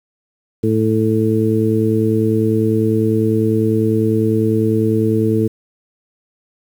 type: harmonic tone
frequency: 110 Hz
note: A2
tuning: in tune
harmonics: 1 / 2 / 3 / 4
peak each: -18 / -18 / -18 / -18 dBFS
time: 0.63-5.48 s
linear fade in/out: 10 ms
effects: 7-bit